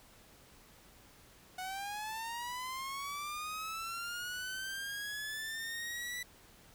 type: linear sweep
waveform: sawtooth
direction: up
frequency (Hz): 733 to 1976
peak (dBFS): -35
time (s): 1.58-6.23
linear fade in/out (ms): 5
effects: pink hiss -60 dBFS RMS until 6.74 s